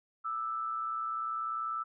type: tone pair together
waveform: sine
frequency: 1198.3 / 1318.5 Hz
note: D6 / E6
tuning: +34 / 0 cents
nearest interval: major second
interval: 166 cents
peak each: -40 / -33 dBFS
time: 0.24-1.84 s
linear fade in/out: 20 ms
effects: none